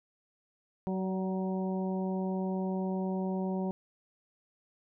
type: harmonic tone with a mistuned harmonic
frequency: 187.9 Hz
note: F#3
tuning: 27 cents sharp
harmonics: 1 / 2 / 3 / 4 / 5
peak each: -31 / -37 / -41 / -43 / -45 dBFS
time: 0.87-3.71 s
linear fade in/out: 0 ms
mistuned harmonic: 3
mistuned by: +18 cents
effects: none